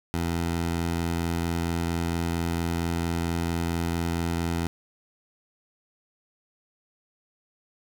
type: tone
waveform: 15% pulse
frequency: 84.4 Hz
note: E2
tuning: 41 cents sharp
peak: -19 dBFS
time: 0.14-4.67 s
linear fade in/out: 0 ms
effects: none